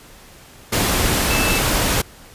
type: tone in noise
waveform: sine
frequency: 2637 Hz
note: E7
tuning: in tune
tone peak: -22 dBFS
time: 1.3-1.59 s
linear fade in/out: 10 ms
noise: pink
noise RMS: -18 dBFS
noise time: 0.72-2.02 s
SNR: -7 dB
effects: pink hiss -44 dBFS RMS until 2.34 s + resampled to 32000 Hz